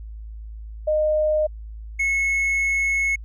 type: tone pair in turn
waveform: sine / triangle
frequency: 614 / 2188 Hz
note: D#5 / C#7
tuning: -23 / -23 cents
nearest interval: octave + minor seventh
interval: 2200 cents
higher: second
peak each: -17 dBFS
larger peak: neither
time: 0.87-1.47 / 1.99-3.16 s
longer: second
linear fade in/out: 10 ms
effects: added 54 Hz sine -33 dBFS peak until 3.24 s + resampled to 24000 Hz